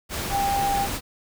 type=tone in noise; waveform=sine; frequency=796 Hz; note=G5; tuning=26 cents sharp; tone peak=-21 dBFS; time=0.3-0.88 s; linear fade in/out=50 ms; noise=pink; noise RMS=-29 dBFS; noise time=0.09-1.01 s; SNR=+5 dB; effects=none